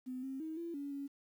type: tone with pitch steps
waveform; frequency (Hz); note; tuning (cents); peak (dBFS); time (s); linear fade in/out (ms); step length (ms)
sine; 254.8 / 267 / 317.3 / 338 / 283.4 / 279.9; C4 / C4 / D#4 / E4 / C#4 / C#4; -46 / +35 / +34 / +43 / +38 / +17; -39; 0.06-1.08; 20; 170
effects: 11-bit